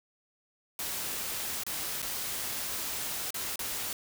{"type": "noise with dropouts", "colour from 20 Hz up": "white", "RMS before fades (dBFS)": -35, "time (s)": [0.79, 3.93], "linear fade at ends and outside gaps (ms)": 1, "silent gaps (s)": [[1.635, 1.665], [2.019, 2.026], [3.306, 3.343], [3.558, 3.592]], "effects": []}